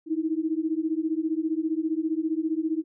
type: beating tone pair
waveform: sine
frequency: 311.1 / 326.1 Hz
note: D#4 / E4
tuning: 0 / -19 cents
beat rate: 15 Hz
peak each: -27 dBFS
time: 0.06-2.84 s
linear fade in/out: 50 ms
effects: none